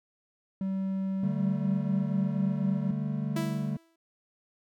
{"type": "tone", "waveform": "triangle", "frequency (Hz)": 191.9, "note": "G3", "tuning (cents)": -37, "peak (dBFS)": -26, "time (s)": [0.61, 2.91], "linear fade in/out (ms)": 2}
{"type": "chord", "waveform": "triangle", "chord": "D suspended fourth", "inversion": "none", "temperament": "equal", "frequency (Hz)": [146.83, 196, 220], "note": ["D3", "G3", "A3"], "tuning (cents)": [0, 0, 0], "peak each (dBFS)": [-30, -32, -32], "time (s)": [1.23, 3.77], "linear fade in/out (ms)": 5}
{"type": "tone with exponential decay", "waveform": "sawtooth", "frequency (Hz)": 329.6, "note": "E4", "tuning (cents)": 0, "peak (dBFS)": -26, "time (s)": [3.36, 3.96], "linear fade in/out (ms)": 5, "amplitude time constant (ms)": 130}
{"effects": []}